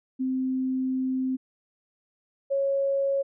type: tone pair in turn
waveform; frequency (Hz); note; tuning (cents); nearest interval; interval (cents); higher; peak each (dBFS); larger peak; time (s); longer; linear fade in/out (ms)
sine; 260 / 550.9; C4 / C#5; -11 / -11; octave + minor second; 1300; second; -24 / -22; second; 0.19-1.37 / 2.5-3.23; first; 20
effects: none